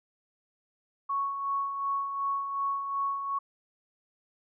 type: tone with tremolo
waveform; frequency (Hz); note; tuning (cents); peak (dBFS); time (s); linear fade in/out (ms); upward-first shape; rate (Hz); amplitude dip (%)
sine; 1108.7; C#6; 0; -26; 1.09-3.39; 10; sine; 2.7; 50
effects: none